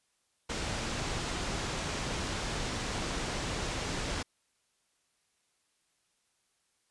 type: low-pass noise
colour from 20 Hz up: pink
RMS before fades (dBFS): -35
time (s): 0.49-4.23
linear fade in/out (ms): 10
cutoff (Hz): 7800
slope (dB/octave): 24
effects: white hiss -75 dBFS RMS until 6.9 s + resampled to 24000 Hz